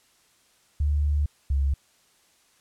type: tone pair in turn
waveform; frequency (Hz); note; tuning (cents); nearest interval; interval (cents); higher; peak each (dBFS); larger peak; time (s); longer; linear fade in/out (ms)
sine; 73.3 / 69.06; D2 / C#2; -3 / -6; minor second; 103; first; -20; neither; 0.8-1.26 / 1.5-1.74; first; 5
effects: white hiss -62 dBFS RMS until 2.6 s + low-pass 10000 Hz 12 dB/octave